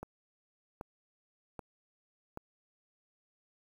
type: click train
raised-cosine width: 1 ms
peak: -27 dBFS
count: 4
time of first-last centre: 0.03-2.374 s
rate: 1.28 Hz
effects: 9-bit